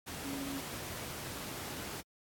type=tone in noise; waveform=sine; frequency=275.7 Hz; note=C#4; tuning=9 cents flat; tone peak=-38 dBFS; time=0.24-0.61 s; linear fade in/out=20 ms; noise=pink; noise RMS=-42 dBFS; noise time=0.06-2.02 s; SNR=+1 dB; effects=high-pass 80 Hz 12 dB/octave + AAC 64 kbps